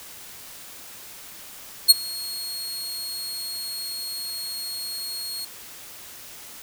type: tone with ADSR envelope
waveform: sawtooth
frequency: 4300 Hz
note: C8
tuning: 47 cents sharp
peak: -3 dBFS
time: 1.88-5.45 s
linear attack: 25 ms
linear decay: 22 ms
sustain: -24 dB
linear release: 5 ms
effects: white hiss -42 dBFS RMS until 6.62 s